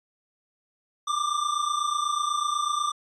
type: tone pair together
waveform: square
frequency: 1173 / 1201.1 Hz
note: D6 / D6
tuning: -2 / +39 cents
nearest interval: unison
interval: 41 cents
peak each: -28 dBFS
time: 1.07-2.92 s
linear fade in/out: 10 ms
effects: resampled to 22050 Hz